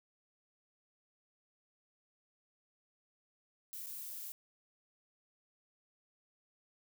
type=noise with dropouts; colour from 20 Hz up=violet; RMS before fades=-45 dBFS; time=3.73-4.32 s; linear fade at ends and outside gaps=0 ms; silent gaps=3.862-3.868 s; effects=none